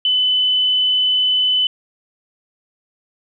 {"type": "tone", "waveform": "sine", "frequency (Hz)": 3012, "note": "F#7", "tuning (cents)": 30, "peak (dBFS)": -13, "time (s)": [0.05, 1.67], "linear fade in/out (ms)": 2, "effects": []}